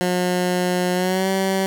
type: tone with pitch glide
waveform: 15% pulse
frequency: 180 to 191.81 Hz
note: F#3 to G3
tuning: -47 to -37 cents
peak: -12 dBFS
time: 0.01-1.66 s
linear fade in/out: 0 ms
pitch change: +110 cents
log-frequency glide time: 0.94-1.29 s
effects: none